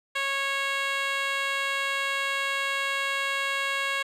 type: tone with band-pass filter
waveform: 10% pulse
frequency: 550 Hz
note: C#5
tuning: 14 cents flat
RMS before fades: -28 dBFS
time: 0.15-4.03 s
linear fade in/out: 10 ms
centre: 2200 Hz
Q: 0.63
effects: none